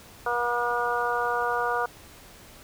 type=harmonic tone; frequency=240.4 Hz; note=B3; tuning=46 cents flat; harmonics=2 / 3 / 4 / 5 / 6; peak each=-30 / -30 / -30 / -30 / -30 dBFS; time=0.26-1.86 s; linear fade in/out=5 ms; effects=pink hiss -49 dBFS RMS until 2.63 s